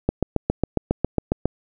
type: click train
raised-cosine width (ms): 2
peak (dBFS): -5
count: 11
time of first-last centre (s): 0.09-1.456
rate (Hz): 7.32
effects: none